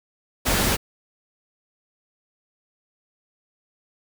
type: noise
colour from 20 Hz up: pink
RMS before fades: -21 dBFS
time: 0.45-0.77 s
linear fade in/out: 20 ms
effects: none